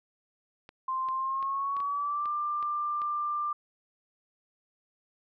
clicks, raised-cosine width 0.3 ms, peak -31 dBFS, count 8, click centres 0.691 / 1.087 / 1.427 / 1.767 / 1.803 / 2.257 / 2.627 / 3.018 s
sine tone with pitch glide, 1046.5 to 1188.3 Hz, C6 to D6, 0 to +20 cents, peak -28 dBFS, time 0.88-3.53 s, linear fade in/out 5 ms, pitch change +220 cents, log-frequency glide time 1.12-2.3 s
effects none

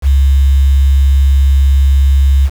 sine tone with quantisation, 68.4 Hz, C#2, 23 cents flat, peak -5 dBFS, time 0.02-2.5 s, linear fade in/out 50 ms, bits 5, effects none

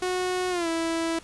sawtooth tone with pitch glide, 365.7 to 329.6 Hz, F#4 to E4, -20 to 0 cents, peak -21 dBFS, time 0.02-1.19 s, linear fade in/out 5 ms, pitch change -180 cents, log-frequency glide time 0.5-0.68 s, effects pink hiss -49 dBFS RMS until 1.23 s + resampled to 24000 Hz

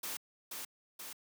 white noise with echo, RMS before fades -40 dBFS, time 0.03-0.17 s, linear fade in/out 5 ms, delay 480 ms, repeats 2, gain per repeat -3 dB, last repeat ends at 1.13 s, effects high-pass 200 Hz 12 dB/octave

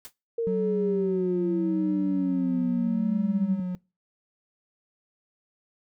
white noise with exponential decay, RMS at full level -36 dBFS, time 0.05-0.13 s, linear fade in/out 0 ms, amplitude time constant 16 ms
sine exponential sweep, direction down, 466.2 to 190.8 Hz, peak -24 dBFS, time 0.38-3.6 s, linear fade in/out 5 ms
triangle tone with vibrato, 185 Hz, F#3, in tune, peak -25 dBFS, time 0.47-3.75 s, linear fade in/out 0 ms, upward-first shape sine, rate 0.82 Hz, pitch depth 43 cents each way
effects noise-tail reverb RT60 0.3 s tail -25 dB re dry

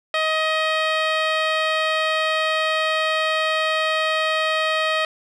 10% pulse tone with low-pass filter, 630 Hz, D#5, 21 cents sharp, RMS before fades -21 dBFS, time 0.14-5.05 s, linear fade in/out 2 ms, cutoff 4200 Hz, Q 0.64, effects none

